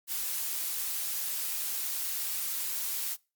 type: noise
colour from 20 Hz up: blue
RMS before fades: -33 dBFS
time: 0.07-3.17 s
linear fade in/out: 50 ms
effects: noise-tail reverb RT60 0.3 s tail -24 dB re dry + Opus 48 kbps